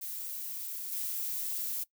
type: noise with level steps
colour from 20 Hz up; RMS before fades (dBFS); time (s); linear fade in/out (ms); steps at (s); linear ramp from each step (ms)
violet; -39 / -35; 0.01-1.84; 10; 0.92; 2
effects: noise-tail reverb RT60 0.1 s tail -20 dB re dry